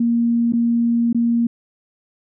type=tone with dropouts; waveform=sine; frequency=234.4 Hz; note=A#3; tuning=10 cents sharp; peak=-14 dBFS; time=0-1.47 s; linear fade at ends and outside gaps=5 ms; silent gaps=0.524-0.534 / 1.129-1.146 s; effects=none